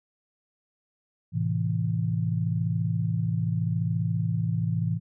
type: chord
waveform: sine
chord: A minor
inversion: none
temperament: equal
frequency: 110 / 130.81 / 164.81 Hz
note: A2 / C3 / E3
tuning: 0 / 0 / 0 cents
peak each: -27 / -31 / -27 dBFS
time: 1.32-5 s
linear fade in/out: 50 ms
effects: none

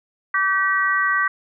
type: harmonic tone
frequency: 385.2 Hz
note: G4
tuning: 30 cents flat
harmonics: 3 / 4 / 5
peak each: -21 / -21 / -21 dBFS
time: 0.34-1.28 s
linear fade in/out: 5 ms
effects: none

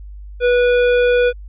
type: tone with hard clipping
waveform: sine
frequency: 489.3 Hz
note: B4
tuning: 16 cents flat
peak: -13 dBFS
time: 0.4-1.33 s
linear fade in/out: 50 ms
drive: 16 dB
effects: added 50 Hz sine -31 dBFS peak until 1.48 s + resampled to 8000 Hz

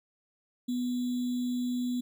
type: tone with sample-and-hold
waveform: sine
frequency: 246.9 Hz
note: B3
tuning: in tune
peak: -28 dBFS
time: 0.68-2.01 s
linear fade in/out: 10 ms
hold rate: 3675 Hz
effects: none

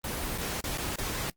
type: noise with dropouts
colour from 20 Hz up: pink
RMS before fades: -33 dBFS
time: 0.04-1.3 s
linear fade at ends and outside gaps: 2 ms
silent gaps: 0.378-0.382 / 0.607-0.64 / 0.775-0.782 / 0.959-0.984 s
effects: noise-tail reverb RT60 0.1 s tail -23 dB re dry + Opus 24 kbps

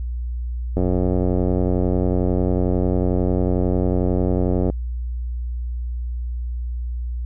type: click train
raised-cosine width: 2 ms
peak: -8 dBFS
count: 359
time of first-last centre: 0.77-4.7 s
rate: 91.1 Hz
effects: added 60 Hz sine -23 dBFS peak until 7.25 s

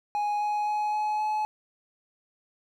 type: tone with pitch steps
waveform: triangle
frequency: 830.6 / 836.4 / 842.2 / 848.1 / 854 Hz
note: G#5 / G#5 / G#5 / G#5 / G#5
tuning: 0 / +12 / +24 / +36 / +48 cents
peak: -23 dBFS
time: 0.15-1.45 s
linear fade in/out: 0 ms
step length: 260 ms
effects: none

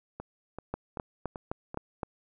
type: two click trains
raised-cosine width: 1 ms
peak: -24 / -18 dBFS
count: 5 / 6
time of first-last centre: 0.2-1.744 / 0.74-2.032 s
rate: 2.59 / 3.87 Hz
effects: none

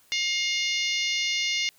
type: harmonic tone with a mistuned harmonic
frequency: 711 Hz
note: F5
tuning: 31 cents sharp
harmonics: 3 / 4 / 5 / 6 / 7 / 8 / 9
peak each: -28 / -30 / -32 / -34 / -35 / -36 / -37 dBFS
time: 0.12-1.69 s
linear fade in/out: 0 ms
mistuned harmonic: 8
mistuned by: -15 cents
effects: white hiss -60 dBFS RMS until 1.78 s

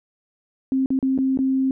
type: tone with dropouts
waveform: sine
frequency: 264.9 Hz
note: C4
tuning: 22 cents sharp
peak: -17 dBFS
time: 0.72-1.71 s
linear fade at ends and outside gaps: 1 ms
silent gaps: 0.86-0.904 / 0.99-1.027 / 1.178-1.187 / 1.374-1.389 s
effects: none

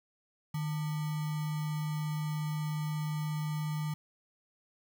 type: tone with sample-and-hold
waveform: sine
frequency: 152.8 Hz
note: D#3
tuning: 31 cents flat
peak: -31 dBFS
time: 0.54-3.94 s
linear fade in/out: 5 ms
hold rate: 1050 Hz
effects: none

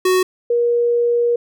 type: tone pair in turn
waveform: square / sine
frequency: 370 / 475.8 Hz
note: F#4 / A#4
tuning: 0 / +35 cents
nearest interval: major third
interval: 435 cents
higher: second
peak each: -13 dBFS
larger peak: neither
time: 0.05-0.23 / 0.5-1.36 s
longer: second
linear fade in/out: 5 ms
effects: none

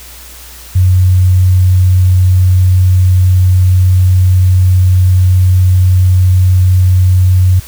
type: tone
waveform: sine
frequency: 92 Hz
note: F#2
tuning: 9 cents flat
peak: -4 dBFS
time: 0.75-7.6 s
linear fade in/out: 10 ms
effects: added 60 Hz sine -34 dBFS peak until 7.67 s + white hiss -33 dBFS RMS until 7.67 s

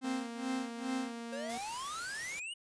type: tone with tremolo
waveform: 45% pulse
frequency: 261.3 Hz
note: C4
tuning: 2 cents flat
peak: -33 dBFS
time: 0.01-1.22 s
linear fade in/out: 50 ms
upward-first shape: sine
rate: 2.4 Hz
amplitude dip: 95%
type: tone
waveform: sawtooth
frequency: 233.1 Hz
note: A#3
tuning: in tune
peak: -37 dBFS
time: 0.04-1.58 s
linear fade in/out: 5 ms
type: exponential sweep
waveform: square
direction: up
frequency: 526 to 2962 Hz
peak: -40 dBFS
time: 1.32-2.54 s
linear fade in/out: 10 ms
type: noise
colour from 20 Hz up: white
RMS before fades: -45 dBFS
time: 1.49-2.4 s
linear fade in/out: 10 ms
effects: resampled to 22050 Hz

